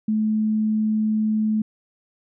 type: tone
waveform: sine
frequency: 216.1 Hz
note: A3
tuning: 31 cents flat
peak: -18 dBFS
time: 0.08-1.62 s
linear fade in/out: 5 ms
effects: none